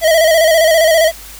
square tone with vibrato, 646 Hz, E5, 35 cents flat, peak -8 dBFS, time 0.01-1.12 s, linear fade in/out 50 ms, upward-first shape square, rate 15 Hz, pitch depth 52 cents each way, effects added 50 Hz sine -37 dBFS peak until 1.39 s + white hiss -34 dBFS RMS until 1.39 s

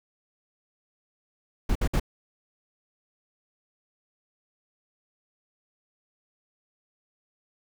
brown noise bursts, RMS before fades -23 dBFS, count 3, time 1.69-1.998 s, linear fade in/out 5 ms, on 64 ms, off 58 ms, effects none

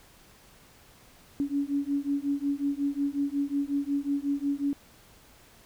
sine beating tone pair, 280 / 285.5 Hz, C#4 / D4, +18 / -49 cents, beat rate 5.5 Hz, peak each -29 dBFS, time 1.4-4.73 s, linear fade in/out 0 ms, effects pink hiss -56 dBFS RMS until 5.65 s

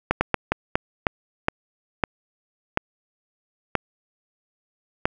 slowing click train, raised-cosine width 0.5 ms, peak -3 dBFS, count 11, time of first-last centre 0.11-5.055 s, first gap 100 ms, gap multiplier 1.33, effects none

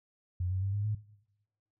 sine tone with pitch steps, 90 / 93.93 / 98.03 / 102.31 / 106.78 Hz, F#2 / F#2 / G2 / G#2 / G#2, -47 / +27 / +1 / -25 / +49 cents, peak -29 dBFS, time 0.4-0.95 s, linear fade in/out 5 ms, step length 110 ms, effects noise-tail reverb RT60 1.0 s tail -21 dB re dry

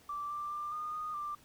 triangle tone with pitch steps, 1168 / 1180 / 1189 / 1222 / 1233 / 1183 Hz, D6 / D6 / D6 / D#6 / D#6 / D6, -10 / +8 / +21 / -32 / -16 / +12 cents, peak -32 dBFS, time 0.09-1.35 s, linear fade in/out 5 ms, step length 210 ms, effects tanh soft clip ceiling -34 dBFS + pink hiss -62 dBFS RMS until 1.44 s

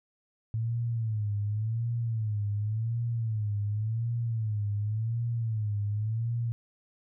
sine tone with vibrato, 110 Hz, A2, in tune, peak -27 dBFS, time 0.54-6.52 s, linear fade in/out 0 ms, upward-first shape sine, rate 0.9 Hz, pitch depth 120 cents each way, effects none

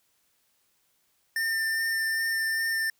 square tone with vibrato, 1800 Hz, A6, 39 cents sharp, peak -26 dBFS, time 1.36-2.9 s, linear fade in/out 2 ms, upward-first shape sine, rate 2.5 Hz, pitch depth 10 cents each way, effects white hiss -70 dBFS RMS until 2.99 s

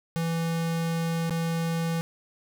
square tone with dropouts, 165.7 Hz, E3, 9 cents sharp, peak -26 dBFS, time 0.16-2.01 s, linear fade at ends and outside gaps 0 ms, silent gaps 1.296-1.307 s, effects none

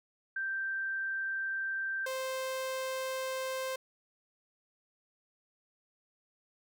sine / sawtooth tone pair in turn, 1568 / 523.3 Hz, G6 / C5, 0 / 0 cents, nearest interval octave + perfect fifth, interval 1900 cents, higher first, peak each -32 / -30 dBFS, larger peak second, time 0.36-2.06 / 2.06-3.76 s, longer neither, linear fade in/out 5 ms, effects none

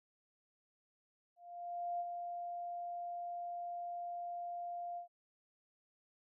sine tone with ADSR envelope, 698.5 Hz, F5, in tune, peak -35 dBFS, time 1.36-5.08 s, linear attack 640 ms, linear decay 37 ms, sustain -5 dB, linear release 110 ms, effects none

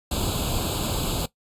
pink noise with comb filter, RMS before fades -26 dBFS, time 0.11-1.26 s, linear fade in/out 5 ms, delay 0.26 ms, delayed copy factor +0.95, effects noise-tail reverb RT60 0.1 s tail -17 dB re dry + resampled to 32000 Hz

